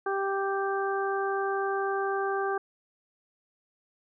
harmonic tone, 392 Hz, G4, in tune, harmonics 1 / 2 / 3 / 4, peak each -29 / -32 / -34 / -35 dBFS, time 0.06-2.58 s, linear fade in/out 5 ms, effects none

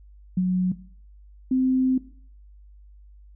sine tone pair in turn, 183.3 / 259.2 Hz, F#3 / C4, -16 / -16 cents, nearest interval tritone, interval 600 cents, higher second, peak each -18 dBFS, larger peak neither, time 0.37-0.72 / 1.51-1.98 s, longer second, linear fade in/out 5 ms, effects noise-tail reverb RT60 0.5 s tail -17 dB re dry + added 50 Hz sine -46 dBFS peak until 3.35 s

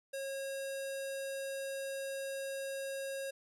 square tone with low-pass filter, 544 Hz, C#5, 33 cents flat, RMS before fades -40 dBFS, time 0.13-3.31 s, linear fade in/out 10 ms, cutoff 11000 Hz, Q 2.2, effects none

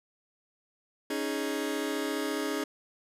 sawtooth chord, C# suspended second, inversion none, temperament just, 277.2 / 311.8 / 415.8 Hz, C#4 / D#4 / G#4, 0 / +4 / +2 cents, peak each -30 dBFS, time 1.1-2.64 s, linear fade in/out 5 ms, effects resampled to 32000 Hz + 10-bit

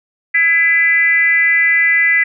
sine tone with frequency modulation, 2004 Hz, B6, 25 cents sharp, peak -9 dBFS, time 0.34-2.24 s, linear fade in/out 10 ms, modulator 346 Hz, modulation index 0.65, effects none

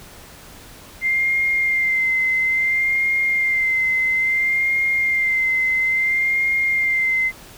sine tone with vibrato, 2093 Hz, C7, in tune, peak -16 dBFS, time 1.01-7.32 s, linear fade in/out 50 ms, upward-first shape sine, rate 0.59 Hz, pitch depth 28 cents each way, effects pink hiss -42 dBFS RMS until 7.57 s

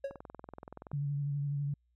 triangle tone with exponential decay, 551 Hz, C#5, 11 cents flat, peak -28 dBFS, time 0.04-0.19 s, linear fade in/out 5 ms, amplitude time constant 32 ms
click train, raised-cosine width 1 ms, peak -31 dBFS, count 18, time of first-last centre 0.11-0.916 s, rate 21.1 Hz
sine tone with vibrato, 142.8 Hz, D3, 48 cents flat, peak -31 dBFS, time 0.93-1.74 s, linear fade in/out 5 ms, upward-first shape sine, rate 12 Hz, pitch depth 28 cents each way
effects added 60 Hz sine -70 dBFS peak until 1.95 s

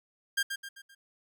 sawtooth tone with echo, 1604 Hz, G6, 39 cents sharp, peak -22 dBFS, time 0.37-0.43 s, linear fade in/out 10 ms, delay 130 ms, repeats 4, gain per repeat -7 dB, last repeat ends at 0.95 s, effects none

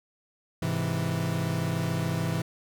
40% pulse chord, Ab augmented, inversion none, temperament equal, 103.83 / 130.81 / 164.81 Hz, Ab2 / C3 / E3, 0 / 0 / 0 cents, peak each -32 / -31 / -28 dBFS, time 0.62-2.42 s, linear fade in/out 5 ms, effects none

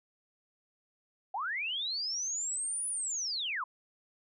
sine linear two-way sweep, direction up then down, 713 to 9956 to 952 Hz, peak -32 dBFS, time 1.34-3.64 s, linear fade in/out 5 ms, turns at 2.88 s, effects none

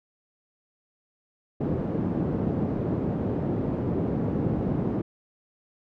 pink band-pass noise, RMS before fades -27 dBFS, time 1.6-5.02 s, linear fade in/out 10 ms, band 130 to 370 Hz, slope 12 dB/octave, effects none

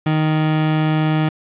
30% pulse tone, 155.56 Hz, D#3, in tune, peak -12 dBFS, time 0.06-1.29 s, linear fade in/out 5 ms, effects resampled to 8000 Hz + 7-bit

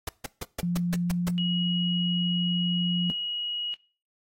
pink noise bursts, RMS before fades -31 dBFS, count 8, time 0.07-1.288 s, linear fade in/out 5 ms, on 21 ms, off 150 ms
sine tone with pitch glide, 174.61 to 176.54 Hz, F3 to F3, 0 to +19 cents, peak -24 dBFS, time 0.63-3.1 s, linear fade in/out 0 ms, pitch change +19 cents, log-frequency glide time 1.04-1.44 s
sine tone, 2900 Hz, F#7, 35 cents flat, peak -29 dBFS, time 1.38-3.74 s, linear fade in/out 0 ms
effects noise-tail reverb RT60 0.4 s tail -23 dB re dry + AAC 48 kbps

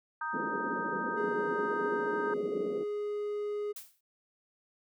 sine chord, Eb major, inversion second, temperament equal, 932.3 / 1244.5 / 1568 Hz, Bb5 / Eb6 / G6, 0 / 0 / 0 cents, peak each -37 dBFS, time 0.21-2.34 s, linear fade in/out 5 ms
white band-pass noise, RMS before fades -38 dBFS, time 0.33-2.84 s, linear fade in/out 10 ms, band 180 to 510 Hz, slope 48 dB/octave
triangle tone, 415.3 Hz, G#4, in tune, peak -30 dBFS, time 1.16-3.73 s, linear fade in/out 20 ms
blue noise with exponential decay, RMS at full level -40 dBFS, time 3.76-4.01 s, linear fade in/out 5 ms, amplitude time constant 54 ms
effects none

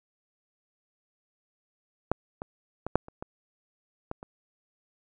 clicks, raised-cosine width 1 ms, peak -9 / -21 / -18 / -6 / -30 / -22 / -19 / -27 dBFS, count 8, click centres 2.116 / 2.419 / 2.866 / 2.956 / 3.084 / 3.225 / 4.114 / 4.229 s, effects none

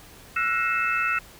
sine tone cluster, 1341 / 1458 / 1884 / 2136 / 2626 Hz, E6 / F#6 / A#6 / C7 / E7, +29 / -26 / +18 / +35 / -7 cents, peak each -26 / -28 / -33 / -33 / -26 dBFS, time 0.36-1.19 s, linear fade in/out 5 ms, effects pink hiss -48 dBFS RMS until 1.39 s

